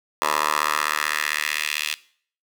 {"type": "tone with high-pass filter sweep", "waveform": "10% pulse", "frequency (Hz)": 75.6, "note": "D#2", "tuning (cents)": -49, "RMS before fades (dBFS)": -24, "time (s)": [0.22, 1.94], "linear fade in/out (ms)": 0, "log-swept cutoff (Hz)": [860, 2800], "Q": 2.1, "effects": ["noise-tail reverb RT60 0.5 s tail -18 dB re dry"]}